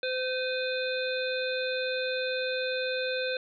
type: harmonic tone with a mistuned harmonic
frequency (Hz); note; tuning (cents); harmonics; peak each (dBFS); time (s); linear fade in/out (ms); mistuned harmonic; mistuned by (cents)
513; C5; -34; 1 / 3 / 5 / 7 / 8; -30 / -35 / -37 / -38 / -39; 0.03-3.37; 2; 5; -51
effects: none